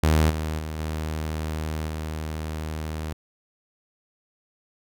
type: tone with level steps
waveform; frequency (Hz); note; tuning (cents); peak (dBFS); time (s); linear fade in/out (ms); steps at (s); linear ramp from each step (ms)
sawtooth; 78.1; D#2; +7; -13 / -22 / -26 / -23 / -25; 0.03-3.13; 5; 0.29 / 0.58 / 0.78 / 1.87; 20
effects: none